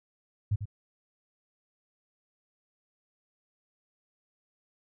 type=tone with echo; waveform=sine; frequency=103.2 Hz; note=G#2; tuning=10 cents flat; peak=-23 dBFS; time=0.51-0.56 s; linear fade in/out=10 ms; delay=96 ms; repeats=1; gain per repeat=-9 dB; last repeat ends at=0.656 s; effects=none

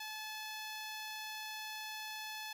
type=tone; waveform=10% pulse; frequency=863 Hz; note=A5; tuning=34 cents flat; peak=-34 dBFS; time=0-2.53 s; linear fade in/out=5 ms; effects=none

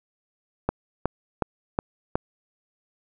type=click train; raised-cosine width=1 ms; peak=-8 dBFS; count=5; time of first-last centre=0.69-2.155 s; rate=2.73 Hz; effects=none

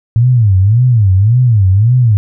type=tone with vibrato; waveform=sine; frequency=108.9 Hz; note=A2; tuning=17 cents flat; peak=-5 dBFS; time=0.16-2.17 s; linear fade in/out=0 ms; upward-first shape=sine; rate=1.8 Hz; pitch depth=270 cents each way; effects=none

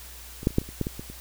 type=clicks; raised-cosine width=3 ms; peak=-24 / -7 / -30 / -7 / -26 / -28 / -12 / -16 / -22 / -27 dBFS; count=10; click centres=0.431 / 0.471 / 0.506 / 0.584 / 0.616 / 0.69 / 0.813 / 0.869 / 0.995 / 1.1 s; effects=added 60 Hz sine -45 dBFS peak until 1.2 s + white hiss -45 dBFS RMS until 1.2 s

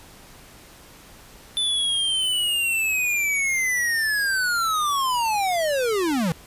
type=linear sweep; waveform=square; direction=down; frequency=3520 to 152.6 Hz; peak=-21 dBFS; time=1.57-6.32 s; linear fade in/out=0 ms; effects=pink hiss -47 dBFS RMS until 6.46 s + resampled to 32000 Hz

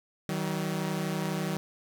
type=tone pair together; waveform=sawtooth; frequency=157.9 / 190 Hz; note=D#3 / F#3; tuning=+26 / +46 cents; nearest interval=minor third; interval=320 cents; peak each=-28 dBFS; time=0.29-1.57 s; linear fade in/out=0 ms; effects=9-bit

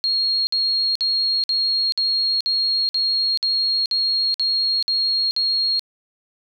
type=tone bursts; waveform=sine; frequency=4273 Hz; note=C8; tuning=36 cents sharp; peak=-17 dBFS; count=12; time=0.04-5.794 s; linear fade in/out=0 ms; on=430 ms; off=54 ms; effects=none

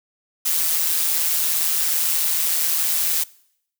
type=noise with amplitude modulation; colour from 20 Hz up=blue; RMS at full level=-18 dBFS; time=0.45-3.24 s; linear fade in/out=10 ms; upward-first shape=sine; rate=162 Hz; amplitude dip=55%; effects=noise-tail reverb RT60 0.7 s tail -22 dB re dry

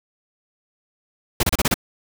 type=noise bursts; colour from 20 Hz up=pink; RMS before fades=-18 dBFS; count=6; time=1.4-1.742 s; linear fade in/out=5 ms; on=32 ms; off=30 ms; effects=none

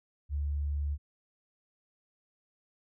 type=tone; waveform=sine; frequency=72.4 Hz; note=D2; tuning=24 cents flat; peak=-29 dBFS; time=0.29-0.98 s; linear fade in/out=50 ms; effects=none

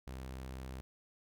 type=tone; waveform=sawtooth; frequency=65 Hz; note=C2; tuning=11 cents flat; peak=-39 dBFS; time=0.07-0.81 s; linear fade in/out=0 ms; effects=none

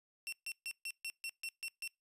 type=tone bursts; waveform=sawtooth; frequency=2715 Hz; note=F7; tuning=50 cents flat; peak=-36 dBFS; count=9; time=0.27-1.876 s; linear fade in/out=0 ms; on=54 ms; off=140 ms; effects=noise-tail reverb RT60 0.2 s tail -24 dB re dry + resampled to 32000 Hz

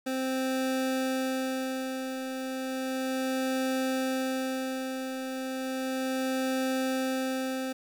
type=tone with tremolo; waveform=25% pulse; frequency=261.6 Hz; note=C4; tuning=in tune; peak=-23 dBFS; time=0.06-7.73 s; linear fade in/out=10 ms; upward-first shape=sine; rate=0.34 Hz; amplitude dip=50%; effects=10-bit

